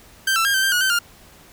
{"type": "tone with pitch steps", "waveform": "sawtooth", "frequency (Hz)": [1565, 1336, 1613, 1551, 1580, 1453, 1543, 1407], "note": ["G6", "E6", "G6", "G6", "G6", "F#6", "G6", "F6"], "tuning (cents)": [-3, 23, 49, -19, 13, -32, -28, 12], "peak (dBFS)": -13, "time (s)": [0.27, 0.99], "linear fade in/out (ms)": 5, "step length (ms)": 90, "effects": ["pink hiss -48 dBFS RMS until 1.52 s"]}